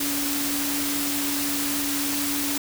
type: tone in noise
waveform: sine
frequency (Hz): 285.2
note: C#4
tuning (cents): +49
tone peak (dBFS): -28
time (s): 0-2.58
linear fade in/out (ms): 5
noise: white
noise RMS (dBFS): -27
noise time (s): 0-2.58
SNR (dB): -4
effects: none